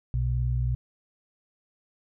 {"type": "tone pair together", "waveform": "sine", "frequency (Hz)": [61.74, 123.48], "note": ["B1", "B2"], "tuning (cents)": [0, 0], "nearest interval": "octave", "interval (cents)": 1200, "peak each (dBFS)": [-26, -26], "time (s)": [0.14, 0.75], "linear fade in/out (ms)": 0, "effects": []}